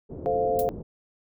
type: low-pass noise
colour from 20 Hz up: white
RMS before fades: -37 dBFS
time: 0.09-0.83 s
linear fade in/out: 20 ms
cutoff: 440 Hz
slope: 24 dB/octave
type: chord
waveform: sine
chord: F major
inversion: first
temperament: equal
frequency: 440 / 523.3 / 698.5 Hz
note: A4 / C5 / F5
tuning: 0 / 0 / 0 cents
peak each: -26 dBFS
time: 0.26-0.69 s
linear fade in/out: 0 ms
type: noise with exponential decay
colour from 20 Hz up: violet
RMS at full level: -30 dBFS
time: 0.59-0.69 s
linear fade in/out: 0 ms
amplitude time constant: 20 ms
effects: none